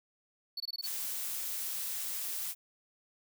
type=tone bursts; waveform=triangle; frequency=4453 Hz; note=C#8; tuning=7 cents sharp; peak=-34 dBFS; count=6; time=0.57-0.867 s; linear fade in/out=5 ms; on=32 ms; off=21 ms
type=noise; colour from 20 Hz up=blue; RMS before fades=-37 dBFS; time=0.82-2.55 s; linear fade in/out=50 ms
effects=none